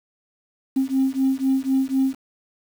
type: beating tone pair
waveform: sine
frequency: 264.2 / 268.2 Hz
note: C4 / C4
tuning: +17 / +43 cents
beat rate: 4 Hz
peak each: -20 dBFS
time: 0.76-2.15 s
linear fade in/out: 10 ms
effects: tanh soft clip ceiling -12 dBFS + 7-bit